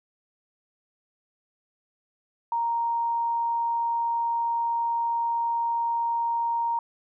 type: tone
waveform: sine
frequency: 932.3 Hz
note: A#5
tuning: in tune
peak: -23 dBFS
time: 2.52-6.79 s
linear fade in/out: 2 ms
effects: none